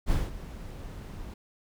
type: noise with ADSR envelope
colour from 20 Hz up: brown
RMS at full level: -25 dBFS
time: 0.06-1.34 s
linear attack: 48 ms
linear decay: 190 ms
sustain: -15 dB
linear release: 4 ms
effects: none